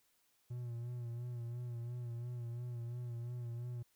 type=tone with vibrato; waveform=triangle; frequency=120 Hz; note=B2; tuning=49 cents flat; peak=-38 dBFS; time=0.5-3.83 s; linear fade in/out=10 ms; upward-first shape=sine; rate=2.9 Hz; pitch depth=44 cents each way; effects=white hiss -75 dBFS RMS until 3.95 s